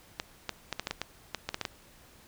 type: clicks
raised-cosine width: 0.2 ms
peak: -14 dBFS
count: 12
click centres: 0.199 / 0.493 / 0.727 / 0.796 / 0.871 / 0.91 / 1.016 / 1.347 / 1.49 / 1.544 / 1.613 / 1.652 s
effects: pink hiss -57 dBFS RMS until 2.27 s